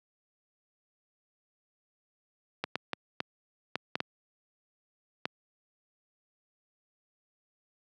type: clicks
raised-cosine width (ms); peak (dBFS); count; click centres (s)
0.3; -14; 8; 2.64 / 2.756 / 2.933 / 3.204 / 3.756 / 3.955 / 4.004 / 5.255
effects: high-pass 150 Hz 12 dB/octave